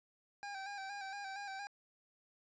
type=tone with vibrato; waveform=25% pulse; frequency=792 Hz; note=G5; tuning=18 cents sharp; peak=-39 dBFS; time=0.43-1.67 s; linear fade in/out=0 ms; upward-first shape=square; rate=4.3 Hz; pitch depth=40 cents each way; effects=resampled to 16000 Hz + 11-bit